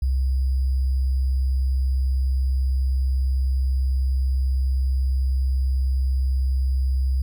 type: tone with sample-and-hold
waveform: sine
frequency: 65.41 Hz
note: C2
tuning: in tune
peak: -18 dBFS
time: 0.02-7.22 s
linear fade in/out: 5 ms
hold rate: 4900 Hz
effects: none